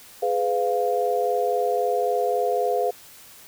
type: chord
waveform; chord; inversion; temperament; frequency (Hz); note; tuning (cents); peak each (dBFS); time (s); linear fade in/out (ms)
sine; F diminished; first; just; 419.1 / 502.9 / 698.5; Ab4 / Cb5 / F5; +16 / +31 / 0; -25 / -24 / -24; 0.22-2.91; 10
effects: white hiss -47 dBFS RMS until 3.47 s